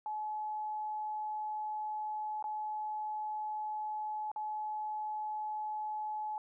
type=tone with dropouts; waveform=sine; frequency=854 Hz; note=G#5; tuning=48 cents sharp; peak=-35 dBFS; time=0.06-6.38 s; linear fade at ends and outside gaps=1 ms; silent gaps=2.426-2.441 / 4.316-4.361 s; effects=none